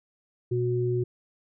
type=tone pair together; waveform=sine; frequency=121.8 / 365 Hz; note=B2 / F#4; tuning=-24 / -24 cents; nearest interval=octave + perfect fifth; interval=1900 cents; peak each=-26 dBFS; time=0.51-1.04 s; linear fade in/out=10 ms; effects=none